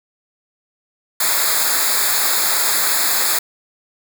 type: noise with comb filter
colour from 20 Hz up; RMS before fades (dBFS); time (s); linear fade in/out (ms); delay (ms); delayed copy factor
white; -17; 1.2-3.39; 5; 0.34; -1
effects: none